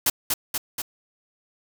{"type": "noise with echo", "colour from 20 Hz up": "white", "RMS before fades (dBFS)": -20, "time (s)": [0.06, 0.1], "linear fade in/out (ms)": 5, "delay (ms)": 240, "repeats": 3, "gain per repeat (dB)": -3, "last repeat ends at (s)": 0.82, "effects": []}